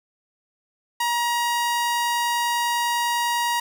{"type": "tone", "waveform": "sawtooth", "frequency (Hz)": 950, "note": "A#5", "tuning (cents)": 33, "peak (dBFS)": -17, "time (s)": [1, 3.6], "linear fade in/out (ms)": 5, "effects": []}